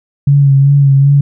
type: tone with vibrato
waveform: sine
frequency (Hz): 139.4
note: C#3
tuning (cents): +10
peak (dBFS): -4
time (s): 0.27-1.21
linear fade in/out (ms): 5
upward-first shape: sine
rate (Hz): 2.6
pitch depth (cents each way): 34
effects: none